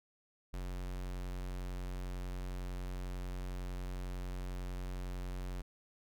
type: tone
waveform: square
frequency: 45.51 Hz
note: F#1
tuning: 28 cents flat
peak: -39 dBFS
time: 0.53-5.62 s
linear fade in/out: 10 ms
effects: none